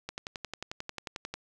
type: click train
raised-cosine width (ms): 0.2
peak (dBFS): -19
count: 15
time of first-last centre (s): 0.09-1.34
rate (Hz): 11.2
effects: none